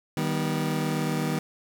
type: chord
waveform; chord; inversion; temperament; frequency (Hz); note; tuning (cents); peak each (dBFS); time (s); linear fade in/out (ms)
30% pulse; Eb augmented; none; just; 155.56 / 194.45 / 243.1; Eb3 / G3 / B3; 0 / -14 / -27; -25 / -29 / -28; 0.17-1.39; 2
effects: none